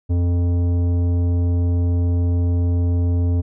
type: tone with tanh clipping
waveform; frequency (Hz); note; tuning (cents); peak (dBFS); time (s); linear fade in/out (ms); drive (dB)
sine; 87.31; F2; 0; -17; 0.09-3.42; 20; 12
effects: none